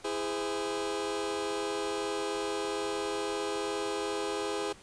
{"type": "chord", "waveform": "sawtooth", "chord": "E augmented", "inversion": "none", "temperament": "just", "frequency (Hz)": [329.6, 412, 515], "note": ["E4", "G#4", "B#4"], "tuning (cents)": [0, -14, -28], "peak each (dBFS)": [-34, -29, -34], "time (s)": [0.04, 4.73], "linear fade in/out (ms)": 10, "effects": ["pink hiss -54 dBFS RMS until 4.82 s", "resampled to 22050 Hz"]}